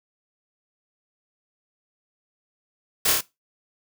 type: noise with echo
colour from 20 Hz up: white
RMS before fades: -21 dBFS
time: 3.05-3.12 s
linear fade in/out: 5 ms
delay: 30 ms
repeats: 3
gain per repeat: -2 dB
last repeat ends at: 3.21 s
effects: noise-tail reverb RT60 0.2 s tail -19 dB re dry